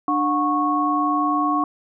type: tone cluster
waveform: sine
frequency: 296.7 / 727 / 1102 Hz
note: D4 / F#5 / C#6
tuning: +18 / -31 / -11 cents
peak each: -22 / -25 / -20 dBFS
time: 0.08-1.64 s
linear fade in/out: 2 ms
effects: none